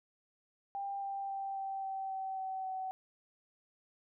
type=tone with pitch steps; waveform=sine; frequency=794 / 788.5 / 783.1 / 777.7 / 772.3 / 767 / 761.7 / 756.4 Hz; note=G5 / G5 / G5 / G5 / G5 / G5 / G5 / F#5; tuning=+22 / +10 / -2 / -14 / -26 / -38 / -50 / +38 cents; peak=-36 dBFS; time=0.75-2.91 s; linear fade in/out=0 ms; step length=270 ms; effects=none